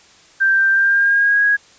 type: tone with pitch glide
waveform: sine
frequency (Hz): 1574 to 1652.3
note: G6 to G#6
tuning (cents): +7 to -9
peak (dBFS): -11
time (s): 0.4-1.57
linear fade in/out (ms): 20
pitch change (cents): +84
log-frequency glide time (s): 0.7-1.43
effects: white hiss -48 dBFS RMS until 1.78 s + resampled to 16000 Hz